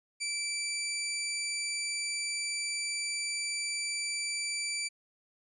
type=tone; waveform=15% pulse; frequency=2329 Hz; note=D7; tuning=15 cents flat; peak=-25 dBFS; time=0.2-4.89 s; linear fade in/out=20 ms; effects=resampled to 24000 Hz